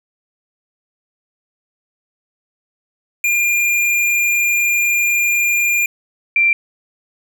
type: tone pair in turn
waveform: square / sine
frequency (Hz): 2404 / 2359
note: D7 / D7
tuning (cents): +40 / +7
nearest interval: unison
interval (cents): 33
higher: first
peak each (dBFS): -14 / -10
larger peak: second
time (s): 3.24-5.86 / 6.36-6.53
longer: first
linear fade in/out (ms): 2
effects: none